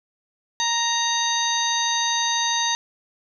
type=harmonic tone with a mistuned harmonic; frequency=932.3 Hz; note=A#5; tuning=in tune; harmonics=1 / 2 / 3 / 4 / 5 / 7; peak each=-25 / -28 / -34 / -25 / -30 / -26 dBFS; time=0.6-2.75 s; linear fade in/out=0 ms; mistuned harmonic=7; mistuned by=-84 cents; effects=none